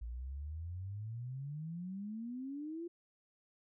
sine exponential sweep, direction up, 55.8 to 349.2 Hz, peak -40 dBFS, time 0.01-2.88 s, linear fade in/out 10 ms, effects none

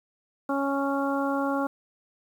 harmonic tone, 277.2 Hz, C#4, in tune, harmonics 1 / 2 / 3 / 4 / 5, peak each -27 / -30 / -32 / -33 / -34 dBFS, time 0.49-1.67 s, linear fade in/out 5 ms, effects 9-bit

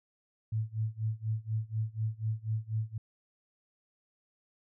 sine tone with tremolo, 110 Hz, A2, in tune, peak -27 dBFS, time 0.52-2.98 s, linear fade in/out 5 ms, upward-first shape sine, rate 4.1 Hz, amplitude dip 95%, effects none

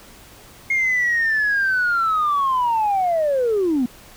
sine linear sweep, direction down, 2151 to 233.1 Hz, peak -15 dBFS, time 0.7-3.86 s, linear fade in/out 5 ms, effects tanh soft clip ceiling -13 dBFS + pink hiss -45 dBFS RMS until 4.16 s

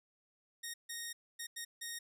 10% pulse tone bursts at uneven times, 1862 Hz, A#6, 2 cents flat, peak -32 dBFS, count 5, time 0.63-0.74 / 0.89-1.13 / 1.39-1.47 / 1.56-1.65 / 1.81-1.99 s, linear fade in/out 10 ms, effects none

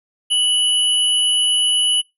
sine tone pair together, 2960 / 10548 Hz, F#7 / E9, 0 / 0 cents, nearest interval octave + minor seventh, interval 2200 cents, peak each -14 / -21 dBFS, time 0.3-2.02 s, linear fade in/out 20 ms, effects noise-tail reverb RT60 0.2 s tail -24 dB re dry

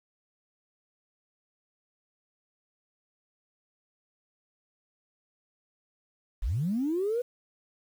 sine linear sweep, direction up, 33.51 to 499.8 Hz, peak -25 dBFS, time 6.42-7.22 s, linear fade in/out 10 ms, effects tanh soft clip ceiling -21 dBFS + 9-bit

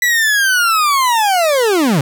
40% pulse linear sweep, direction down, 1975.5 to 125.4 Hz, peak -10 dBFS, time 0.02-2.01 s, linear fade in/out 2 ms, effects none

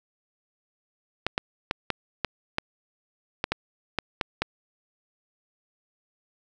clicks, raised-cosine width 0.3 ms, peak -8 dBFS, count 11, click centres 1.266 / 1.379 / 1.711 / 1.903 / 2.247 / 2.584 / 3.441 / 3.52 / 3.987 / 4.212 / 4.42 s, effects none

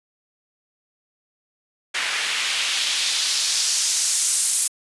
white noise with band-pass filter sweep, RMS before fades -22 dBFS, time 1.94-4.68 s, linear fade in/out 10 ms, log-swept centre 2000 to 9400 Hz, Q 1.4, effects resampled to 24000 Hz

